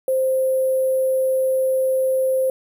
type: tone with sample-and-hold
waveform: sine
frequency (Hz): 523.3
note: C5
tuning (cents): 0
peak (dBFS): -16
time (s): 0.08-2.5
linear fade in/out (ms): 2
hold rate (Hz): 11025
effects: none